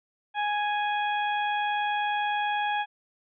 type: harmonic tone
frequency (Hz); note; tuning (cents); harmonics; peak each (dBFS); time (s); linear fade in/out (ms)
830.6; G#5; 0; 1 / 2 / 3 / 4; -26 / -32 / -36 / -38; 0.34-2.86; 50
effects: none